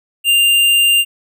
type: tone with tanh clipping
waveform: sine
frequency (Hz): 2794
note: F7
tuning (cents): 0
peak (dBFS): -10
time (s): 0.24-1.05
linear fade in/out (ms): 50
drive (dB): 18
effects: none